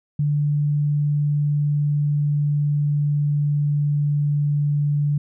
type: tone with pitch glide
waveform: sine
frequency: 146.83 to 145.9 Hz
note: D3 to D3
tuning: 0 to -11 cents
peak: -17 dBFS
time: 0.19-5.18 s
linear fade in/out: 5 ms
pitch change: -11 cents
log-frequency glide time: 0.68-4.84 s
effects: none